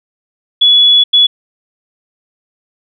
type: tone bursts at uneven times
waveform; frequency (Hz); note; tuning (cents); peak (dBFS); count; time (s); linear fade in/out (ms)
sine; 3400; G#7; +40; -4; 2; 0.61-1.04 / 1.13-1.27; 10
effects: none